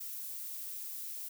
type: noise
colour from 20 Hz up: violet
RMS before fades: -42 dBFS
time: 0-1.29 s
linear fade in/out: 10 ms
effects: none